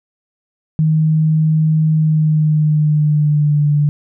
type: tone with pitch glide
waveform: sine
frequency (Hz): 156.8 to 147.15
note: D#3 to D3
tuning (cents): +14 to +4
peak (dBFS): -10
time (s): 0.79-3.89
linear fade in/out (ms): 0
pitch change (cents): -110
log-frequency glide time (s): 1.93-3.68
effects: none